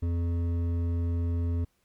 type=tone with hard clipping; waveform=triangle; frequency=85.3 Hz; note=F2; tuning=40 cents flat; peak=-27 dBFS; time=0.02-1.65 s; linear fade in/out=10 ms; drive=13 dB; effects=pink hiss -72 dBFS RMS until 1.84 s + MP3 96 kbps